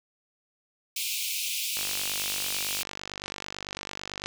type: high-pass noise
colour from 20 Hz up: pink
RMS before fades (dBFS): -31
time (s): 0.96-2.83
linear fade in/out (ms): 5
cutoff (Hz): 2300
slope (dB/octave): 96
type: click train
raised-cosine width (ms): 0.2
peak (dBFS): -17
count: 123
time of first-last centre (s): 1.77-4.26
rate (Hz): 49
effects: none